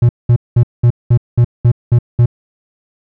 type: tone bursts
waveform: triangle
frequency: 119.8 Hz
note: A#2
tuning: 48 cents sharp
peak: -3 dBFS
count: 9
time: 0.02-2.259 s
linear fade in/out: 5 ms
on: 71 ms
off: 200 ms
effects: none